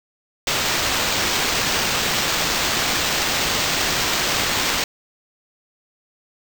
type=noise with sample-and-hold; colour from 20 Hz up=white; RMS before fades=-21 dBFS; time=0.47-4.84 s; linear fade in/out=2 ms; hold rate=11025 Hz; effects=none